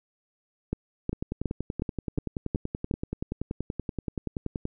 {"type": "two click trains", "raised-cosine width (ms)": 3, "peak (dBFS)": [-14, -17], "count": [7, 38], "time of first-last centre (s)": [[0.73, 2.912], [1.13, 4.654]], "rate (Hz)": [2.75, 10.5], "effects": []}